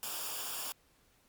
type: noise with comb filter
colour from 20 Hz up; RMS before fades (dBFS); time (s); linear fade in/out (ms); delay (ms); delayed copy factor
white; -39; 0.03-0.72; 0; 0.49; -0.7
effects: pink hiss -68 dBFS RMS until 1.28 s + MP3 96 kbps